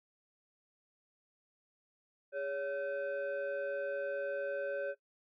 sine tone with frequency modulation, 562 Hz, C#5, 24 cents sharp, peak -33 dBFS, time 2.32-4.95 s, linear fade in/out 50 ms, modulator 973 Hz, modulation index 0.71, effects noise-tail reverb RT60 0.1 s tail -17 dB re dry + tanh soft clip ceiling -29 dBFS

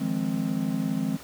triangle chord, F minor seventh, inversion third, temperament just, 157.15 / 174.61 / 209.5 / 261.9 Hz, Eb3 / F3 / Ab3 / C4, +18 / 0 / +15 / +2 cents, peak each -30 / -29 / -27 / -27 dBFS, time 0-1.17 s, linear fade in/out 10 ms, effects pink hiss -45 dBFS RMS until 1.23 s + high-pass 100 Hz 12 dB/octave

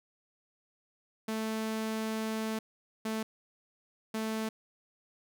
sawtooth tone bursts at uneven times, 220 Hz, A3, in tune, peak -28 dBFS, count 3, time 1.28-2.59 / 3.05-3.23 / 4.14-4.49 s, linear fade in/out 5 ms, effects none

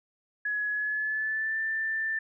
sine tone with pitch glide, 1686 to 1776 Hz, G#6 to A6, +26 to +16 cents, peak -27 dBFS, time 0.45-2.19 s, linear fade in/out 5 ms, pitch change +90 cents, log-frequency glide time 0.71-1.59 s, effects none

